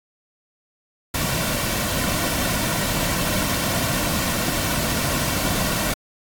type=noise with comb filter; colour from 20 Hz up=pink; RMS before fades=-23 dBFS; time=1.14-5.94 s; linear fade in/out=5 ms; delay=2.4 ms; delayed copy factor=-0.5; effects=AAC 64 kbps